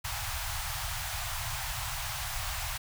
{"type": "band-stop noise", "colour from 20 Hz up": "pink", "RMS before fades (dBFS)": -35, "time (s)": [0.04, 2.78], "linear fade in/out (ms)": 10, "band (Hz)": [130, 690], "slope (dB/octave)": 48, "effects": []}